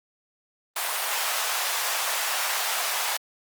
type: high-pass noise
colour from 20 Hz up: pink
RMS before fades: -27 dBFS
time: 0.76-3.17 s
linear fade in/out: 5 ms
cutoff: 710 Hz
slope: 24 dB/octave
effects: Opus 32 kbps